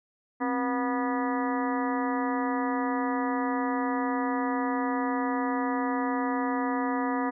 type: harmonic tone with a mistuned harmonic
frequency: 243.9 Hz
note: B3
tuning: 21 cents flat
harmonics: 1 / 2 / 3 / 4 / 5 / 6 / 7 / 8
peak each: -28 / -35 / -34 / -33 / -36 / -48 / -40 / -40 dBFS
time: 0.4-7.31 s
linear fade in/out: 20 ms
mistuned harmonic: 1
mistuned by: +150 cents
effects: none